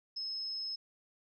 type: tone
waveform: sine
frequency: 5180 Hz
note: E8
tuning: 31 cents flat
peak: -36 dBFS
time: 0.16-0.76 s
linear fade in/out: 10 ms
effects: none